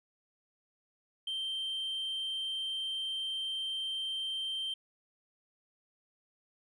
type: tone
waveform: sine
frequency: 3136 Hz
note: G7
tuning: in tune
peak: -31 dBFS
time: 1.27-4.74 s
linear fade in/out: 5 ms
effects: tanh soft clip ceiling -32 dBFS